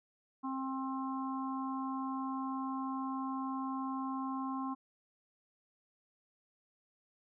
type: harmonic tone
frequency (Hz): 265.4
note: C4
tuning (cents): +25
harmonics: 1 / 3 / 4 / 5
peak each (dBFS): -37 / -44 / -40 / -52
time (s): 0.43-4.75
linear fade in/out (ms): 20
effects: none